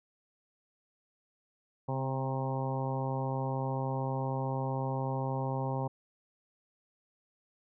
harmonic tone with a mistuned harmonic, 133.2 Hz, C3, 31 cents sharp, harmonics 1 / 2 / 3 / 4 / 5 / 6 / 7 / 8, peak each -33 / -40 / -42 / -39 / -45 / -40 / -40 / -47 dBFS, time 1.88-5.88 s, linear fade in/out 10 ms, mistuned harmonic 2, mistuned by -27 cents, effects none

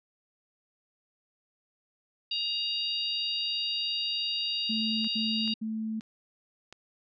harmonic tone, 943 Hz, A#5, 20 cents sharp, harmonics 3 / 4 / 5, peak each -32 / -33 / -34 dBFS, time 2.31-5.54 s, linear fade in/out 5 ms
sine tone bursts, 220 Hz, A3, in tune, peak -30 dBFS, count 3, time 4.69-6.002 s, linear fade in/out 10 ms, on 390 ms, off 71 ms
clicks, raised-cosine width 0.2 ms, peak -28 dBFS, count 4, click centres 5.045 / 5.477 / 6.009 / 6.726 s
effects none

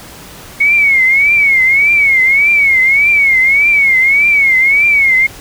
sine tone with vibrato, 2206 Hz, C#7, 9 cents flat, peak -6 dBFS, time 0.6-5.27 s, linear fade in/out 10 ms, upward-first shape triangle, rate 1.7 Hz, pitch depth 140 cents each way, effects pink hiss -33 dBFS RMS until 5.4 s

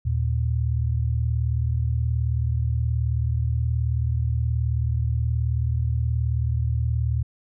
sine tone pair together, 77.78 / 116.54 Hz, D#2 / A#2, 0 / 0 cents, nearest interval perfect fifth, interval 700 cents, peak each -23 dBFS, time 0.05-7.23 s, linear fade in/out 10 ms, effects none

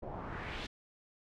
pink noise with low-pass filter sweep, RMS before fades -42 dBFS, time 0.02-0.67 s, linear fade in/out 10 ms, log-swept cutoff 580 to 4000 Hz, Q 1.8, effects none

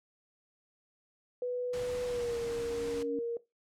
sine tone with pitch glide, 493.9 to 468.1 Hz, B4 to A#4, 0 to +7 cents, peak -31 dBFS, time 1.42-3.37 s, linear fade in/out 2 ms, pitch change -93 cents, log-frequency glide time 2.05-2.38 s
sine tone with exponential growth, 282 Hz, C#4, 30 cents sharp, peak -33 dBFS, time 1.71-3.19 s, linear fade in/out 2 ms, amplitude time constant 320 ms
pink noise, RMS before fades -45 dBFS, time 1.73-3.03 s, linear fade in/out 5 ms
effects noise-tail reverb RT60 0.2 s tail -18 dB re dry + low-pass 9000 Hz 12 dB/octave

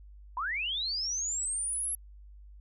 sine linear sweep, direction up, 932.3 to 11310 Hz, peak -30 dBFS, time 0.37-1.95 s, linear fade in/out 2 ms, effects added 50 Hz sine -48 dBFS peak until 2.6 s

